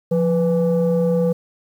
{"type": "tone pair together", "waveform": "sine", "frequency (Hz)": [174.9, 494.7], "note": ["F3", "B4"], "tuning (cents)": [3, 3], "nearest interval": "octave + tritone", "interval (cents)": 1800, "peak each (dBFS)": -16, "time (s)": [0.11, 1.33], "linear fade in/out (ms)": 10, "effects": ["tanh soft clip ceiling -11 dBFS", "8-bit"]}